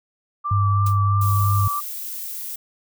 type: tone with vibrato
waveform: sine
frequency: 1171 Hz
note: D6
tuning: 5 cents flat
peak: -22 dBFS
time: 0.44-1.81 s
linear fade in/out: 20 ms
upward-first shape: triangle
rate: 3 Hz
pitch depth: 25 cents each way
type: tone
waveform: sine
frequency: 100 Hz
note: G2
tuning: 35 cents sharp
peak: -16 dBFS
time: 0.51-1.68 s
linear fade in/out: 5 ms
type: noise with exponential decay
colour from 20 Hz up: blue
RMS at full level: -28 dBFS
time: 0.86-0.99 s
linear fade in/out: 5 ms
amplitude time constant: 27 ms
type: noise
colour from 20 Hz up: violet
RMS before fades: -31 dBFS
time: 1.21-2.56 s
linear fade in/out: 5 ms
effects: none